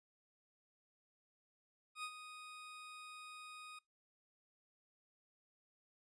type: tone with ADSR envelope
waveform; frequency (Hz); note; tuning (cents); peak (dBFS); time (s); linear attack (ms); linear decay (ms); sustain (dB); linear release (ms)
20% pulse; 1244.5; D#6; 0; -36; 1.95-3.79; 86; 65; -10; 6
effects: noise-tail reverb RT60 0.2 s tail -25 dB re dry + resampled to 22050 Hz